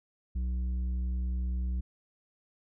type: tone with tanh clipping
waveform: triangle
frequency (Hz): 62.1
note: B1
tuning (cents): +10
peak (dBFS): -30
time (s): 0.35-1.81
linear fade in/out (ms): 10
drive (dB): 11
effects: none